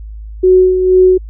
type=tone with tremolo; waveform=sine; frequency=370 Hz; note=F#4; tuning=in tune; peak=-3 dBFS; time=0.43-1.18 s; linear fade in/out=10 ms; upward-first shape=sine; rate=2.1 Hz; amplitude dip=55%; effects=added 53 Hz sine -25 dBFS peak until 1.29 s